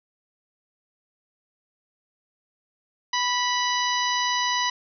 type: harmonic tone with a mistuned harmonic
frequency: 987.8 Hz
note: B5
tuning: in tune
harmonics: 1 / 2 / 3 / 4 / 5 / 6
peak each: -25 / -28 / -30 / -31 / -32 / -33 dBFS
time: 3.13-4.7 s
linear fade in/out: 5 ms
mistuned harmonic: 2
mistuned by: -16 cents
effects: none